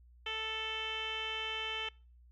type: tone with low-pass filter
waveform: 10% pulse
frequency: 440 Hz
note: A4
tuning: in tune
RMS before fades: -38 dBFS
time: 0.26-1.89 s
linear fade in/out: 5 ms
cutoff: 3100 Hz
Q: 6.6
effects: noise-tail reverb RT60 0.4 s tail -26 dB re dry + added 60 Hz sine -57 dBFS peak until 2.31 s